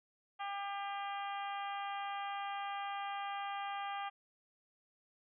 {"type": "harmonic tone", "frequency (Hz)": 399.8, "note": "G4", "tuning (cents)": 34, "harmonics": [2, 3, 4, 5, 6, 7, 8], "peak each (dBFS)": [-40, -44, -50, -51, -53, -53, -53], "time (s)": [0.39, 4.1], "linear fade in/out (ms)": 20, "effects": []}